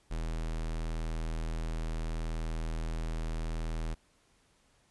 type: tone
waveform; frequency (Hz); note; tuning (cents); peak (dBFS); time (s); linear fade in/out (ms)
square; 40.37; E1; -35; -33; 0.1-3.95; 20
effects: pink hiss -68 dBFS RMS until 4.9 s + resampled to 24000 Hz